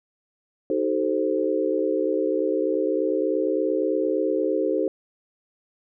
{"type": "chord", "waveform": "sine", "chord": "D# diminished seventh", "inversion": "none", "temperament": "equal with one note detuned", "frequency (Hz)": [311.1, 379.7, 440, 523.3], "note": ["D#4", "F#4", "A4", "C5"], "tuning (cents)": [0, 45, 0, 0], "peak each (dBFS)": -26, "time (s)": [0.7, 4.88], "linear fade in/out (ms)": 2, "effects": []}